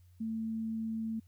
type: tone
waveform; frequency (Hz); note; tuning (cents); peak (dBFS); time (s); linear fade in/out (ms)
sine; 223; A3; +23; -33; 0.2-1.2; 10
effects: added 89 Hz sine -57 dBFS peak until 1.27 s + white hiss -75 dBFS RMS until 1.27 s